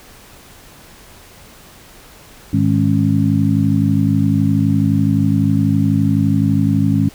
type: harmonic tone with a mistuned harmonic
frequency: 51.91 Hz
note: G#1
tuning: in tune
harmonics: 2 / 3 / 4 / 5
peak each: -17 / -17 / -17 / -17 dBFS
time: 2.53-7.09 s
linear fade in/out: 5 ms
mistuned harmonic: 5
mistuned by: +100 cents
effects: pink hiss -42 dBFS RMS until 7.14 s